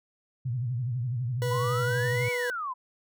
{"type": "tone with vibrato", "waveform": "sine", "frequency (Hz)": 122.5, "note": "B2", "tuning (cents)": -14, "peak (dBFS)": -27, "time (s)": [0.45, 2.29], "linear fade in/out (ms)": 10, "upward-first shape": "sine", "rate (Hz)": 12, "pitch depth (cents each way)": 130}
{"type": "tone", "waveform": "40% pulse", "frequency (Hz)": 490, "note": "B4", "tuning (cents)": -14, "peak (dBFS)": -28, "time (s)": [1.42, 2.5], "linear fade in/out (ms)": 0}
{"type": "exponential two-way sweep", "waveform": "sine", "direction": "up then down", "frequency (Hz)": [978, 2300, 978], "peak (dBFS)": -30, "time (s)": [1.5, 2.74], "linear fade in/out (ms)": 20, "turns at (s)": 2.3}
{"effects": []}